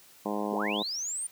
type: harmonic tone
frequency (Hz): 103.83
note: G#2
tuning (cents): 0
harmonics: 2 / 3 / 4 / 5 / 6 / 7 / 8 / 9 / 10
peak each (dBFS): -34 / -36 / -37 / -38 / -39 / -39 / -40 / -41 / -41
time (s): 0.25-0.83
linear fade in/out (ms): 10
type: linear sweep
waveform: sine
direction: up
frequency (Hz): 198 to 9200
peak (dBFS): -31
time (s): 0.52-1.27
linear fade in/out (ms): 5
effects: white hiss -56 dBFS RMS until 1.31 s + high-pass 60 Hz 12 dB/octave